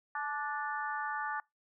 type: harmonic tone with a mistuned harmonic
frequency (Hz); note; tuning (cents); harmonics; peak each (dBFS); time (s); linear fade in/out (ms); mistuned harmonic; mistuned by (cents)
293.8; D4; +1; 3 / 4 / 5 / 6; -38 / -39 / -40 / -41; 0.15-1.4; 2; 3; -32
effects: noise-tail reverb RT60 0.2 s tail -25 dB re dry